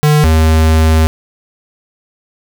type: tone pair in turn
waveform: square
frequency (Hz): 150.2 / 79.57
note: D3 / D#2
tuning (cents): +39 / +39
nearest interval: major seventh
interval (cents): 1100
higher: first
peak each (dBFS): -7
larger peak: neither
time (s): 0.03-0.24 / 0.24-1.07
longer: second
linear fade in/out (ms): 0
effects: none

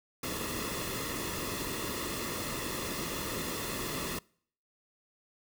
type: noise with comb filter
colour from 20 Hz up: pink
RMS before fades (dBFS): -36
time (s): 0.23-4.19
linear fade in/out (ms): 5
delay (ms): 1.3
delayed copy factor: -0.65
effects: noise-tail reverb RT60 0.6 s tail -26 dB re dry

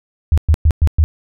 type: tone bursts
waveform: sine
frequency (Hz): 77.78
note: D#2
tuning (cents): 0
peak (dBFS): -7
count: 5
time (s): 0.32-1.04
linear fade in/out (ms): 0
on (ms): 56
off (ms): 110
effects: none

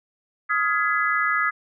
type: chord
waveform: sine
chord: F half-diminished seventh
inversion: third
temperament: just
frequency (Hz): 1257.2 / 1396.9 / 1676.3 / 2012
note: Eb6 / F6 / Ab6 / Cb7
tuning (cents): +18 / 0 / +16 / +32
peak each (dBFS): -23 / -28 / -24 / -26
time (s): 0.49-1.51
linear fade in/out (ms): 20
effects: none

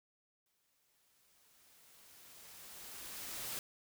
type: noise with exponential growth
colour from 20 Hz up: white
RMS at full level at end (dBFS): -41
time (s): 0.46-3.59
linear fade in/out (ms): 1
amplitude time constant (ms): 680
effects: none

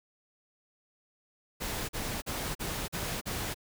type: noise bursts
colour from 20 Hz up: pink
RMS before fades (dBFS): -35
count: 6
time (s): 1.6-3.545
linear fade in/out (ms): 20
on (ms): 290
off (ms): 41
effects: none

